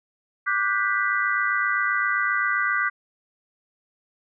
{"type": "chord", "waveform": "sine", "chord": "G major seventh", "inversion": "second", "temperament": "equal with one note detuned", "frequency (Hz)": [1174.7, 1460.4, 1568, 1975.5], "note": ["D6", "F#6", "G6", "B6"], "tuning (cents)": [0, -23, 0, 0], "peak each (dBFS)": -26, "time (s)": [0.46, 2.9], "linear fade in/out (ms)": 20, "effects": []}